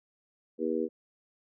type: harmonic tone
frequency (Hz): 80.4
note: E2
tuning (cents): -43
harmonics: 3 / 4 / 5 / 6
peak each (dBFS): -34 / -33 / -32 / -33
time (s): 0.58-0.89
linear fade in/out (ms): 50
effects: none